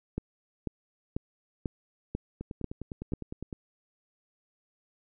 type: two click trains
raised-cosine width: 3 ms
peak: -18 / -24 dBFS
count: 7 / 12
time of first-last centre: 0.18-3.136 / 2.41-3.528 s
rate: 2.03 / 9.84 Hz
effects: none